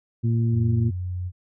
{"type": "harmonic tone", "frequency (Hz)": 115.5, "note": "A#2", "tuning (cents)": -16, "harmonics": [1, 2, 3], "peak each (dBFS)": [-19, -27, -35], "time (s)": [0.23, 0.91], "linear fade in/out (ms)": 20}
{"type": "tone with pitch glide", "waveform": "sine", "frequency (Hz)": [91.2, 90.36], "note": ["F#2", "F#2"], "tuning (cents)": [-24, -40], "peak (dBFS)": -26, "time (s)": [0.51, 1.32], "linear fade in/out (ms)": 50, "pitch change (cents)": -16, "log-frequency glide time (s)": [0.77, 1.16]}
{"effects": []}